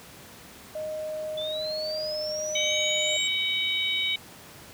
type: tone with pitch glide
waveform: sine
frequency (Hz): 620 to 611.5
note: D#5 to D#5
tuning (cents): -6 to -30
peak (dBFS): -30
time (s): 0.75-3.17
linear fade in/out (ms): 5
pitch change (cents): -24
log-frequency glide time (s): 1.98-2.16
type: linear sweep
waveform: sine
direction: up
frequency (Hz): 3457 to 7580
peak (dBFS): -32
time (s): 1.37-3.28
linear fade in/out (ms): 10
type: harmonic tone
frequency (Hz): 757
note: F#5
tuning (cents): +39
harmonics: 3 / 4 / 5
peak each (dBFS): -29 / -29 / -28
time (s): 2.55-4.16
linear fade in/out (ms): 5
effects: pink hiss -47 dBFS RMS until 4.73 s + high-pass 80 Hz 12 dB/octave